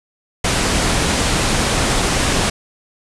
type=low-pass noise; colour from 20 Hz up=pink; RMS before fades=-17 dBFS; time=0.44-2.5 s; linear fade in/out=5 ms; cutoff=10000 Hz; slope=48 dB/octave; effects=none